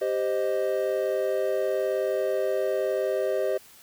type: chord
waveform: triangle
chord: C minor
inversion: second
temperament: equal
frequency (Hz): 392 / 523.3 / 622.3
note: G4 / C5 / Eb5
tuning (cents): 0 / 0 / 0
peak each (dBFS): -26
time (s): 0.01-3.58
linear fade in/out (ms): 10
effects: white hiss -52 dBFS RMS until 3.82 s